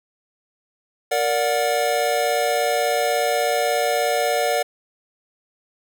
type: chord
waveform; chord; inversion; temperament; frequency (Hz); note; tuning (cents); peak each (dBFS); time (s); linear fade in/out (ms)
square; Bb augmented; none; just; 466.2 / 582.7 / 728.4; Bb4 / D5 / F#5; 0 / -14 / -27; -25 / -23 / -23; 1.11-4.63; 10
effects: none